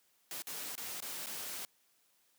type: noise with dropouts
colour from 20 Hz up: white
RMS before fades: -42 dBFS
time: 0.31-1.65 s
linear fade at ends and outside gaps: 1 ms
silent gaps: 0.421-0.47 / 0.754-0.778 / 1.004-1.023 / 1.261-1.268 s
effects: white hiss -72 dBFS RMS until 2.38 s + high-pass 150 Hz 12 dB/octave